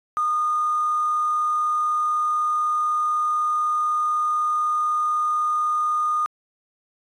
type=tone with quantisation; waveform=sine; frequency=1224 Hz; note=D#6; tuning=29 cents flat; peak=-19 dBFS; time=0.17-6.26 s; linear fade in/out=0 ms; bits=7; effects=resampled to 24000 Hz